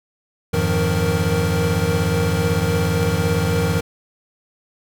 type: tone cluster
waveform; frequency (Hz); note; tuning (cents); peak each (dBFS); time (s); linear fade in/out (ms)
square; 86.8 / 102.9 / 157.2 / 174.8 / 468; F2 / G#2 / D#3 / F3 / A#4; -10 / -16 / +18 / +2 / +7; -24; 0.53-3.81; 10
effects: none